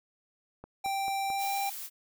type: click train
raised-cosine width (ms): 1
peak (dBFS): -30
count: 4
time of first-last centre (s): 0.64-1.302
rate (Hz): 4.53
type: tone with pitch glide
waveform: square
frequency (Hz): 784 to 792.2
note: G5 to G5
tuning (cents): 0 to +18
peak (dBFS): -30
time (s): 0.84-1.7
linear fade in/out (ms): 10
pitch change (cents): +18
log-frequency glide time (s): 1.27-1.54
type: noise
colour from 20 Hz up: blue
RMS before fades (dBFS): -40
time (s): 1.37-1.9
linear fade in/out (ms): 50
effects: none